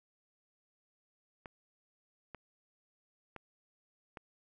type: clicks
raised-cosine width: 0.5 ms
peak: -30 dBFS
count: 4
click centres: 1.458 / 2.347 / 3.363 / 4.172 s
effects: none